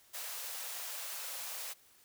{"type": "high-pass noise", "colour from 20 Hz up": "white", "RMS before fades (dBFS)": -42, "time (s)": [0.13, 1.74], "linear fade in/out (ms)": 20, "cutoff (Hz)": 470, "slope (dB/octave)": 96, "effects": ["white hiss -64 dBFS RMS until 2.04 s"]}